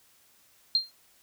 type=tone with exponential decay; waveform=sine; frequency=4186 Hz; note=C8; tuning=in tune; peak=-17 dBFS; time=0.75-0.91 s; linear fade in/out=1 ms; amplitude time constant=33 ms; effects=white hiss -62 dBFS RMS until 1.22 s